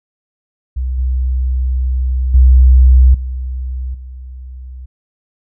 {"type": "tone with level steps", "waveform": "sine", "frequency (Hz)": 63.7, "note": "C2", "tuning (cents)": -46, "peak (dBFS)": [-15, -12, -3, -18, -27], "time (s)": [0.76, 4.86], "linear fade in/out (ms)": 10, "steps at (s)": [0.98, 2.34, 3.14, 3.94], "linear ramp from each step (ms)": 5, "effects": []}